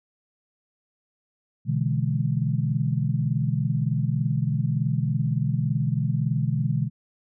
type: chord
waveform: sine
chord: E dominant seventh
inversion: second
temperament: equal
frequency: 123.47 / 146.83 / 164.81 / 207.7 Hz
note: B2 / D3 / E3 / G#3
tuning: 0 / 0 / 0 / 0 cents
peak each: -25 / -25 / -29 / -31 dBFS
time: 1.65-6.9 s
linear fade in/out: 50 ms
effects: none